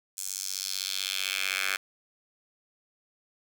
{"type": "tone with high-pass filter sweep", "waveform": "10% pulse", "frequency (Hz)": 95.7, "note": "G2", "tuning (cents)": -41, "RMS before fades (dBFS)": -32, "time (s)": [0.17, 1.77], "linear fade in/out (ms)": 10, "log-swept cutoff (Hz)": [7500, 1800], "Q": 2, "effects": []}